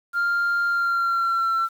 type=tone with pitch glide; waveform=sine; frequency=1396.9 to 1347.8 Hz; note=F6 to E6; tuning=0 to +38 cents; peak=-17 dBFS; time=0.13-1.69 s; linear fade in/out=50 ms; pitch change=-62 cents; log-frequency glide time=0.67-1.52 s; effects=tanh soft clip ceiling -18 dBFS + 8-bit